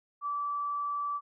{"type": "tone", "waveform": "sine", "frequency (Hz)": 1158, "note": "D6", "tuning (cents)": -25, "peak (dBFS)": -30, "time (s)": [0.21, 1.21], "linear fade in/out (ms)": 50, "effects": []}